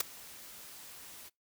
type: noise with ADSR envelope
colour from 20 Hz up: white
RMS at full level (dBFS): -27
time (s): 0-1.3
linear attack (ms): 5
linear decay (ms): 10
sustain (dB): -23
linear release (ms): 27
effects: noise-tail reverb RT60 0.2 s tail -25 dB re dry